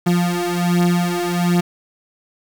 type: beating tone pair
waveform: 35% pulse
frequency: 174.61 / 175.91 Hz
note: F3 / F3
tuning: 0 / +13 cents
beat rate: 1.3 Hz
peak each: -17 dBFS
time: 0.06-1.61 s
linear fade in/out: 10 ms
effects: 7-bit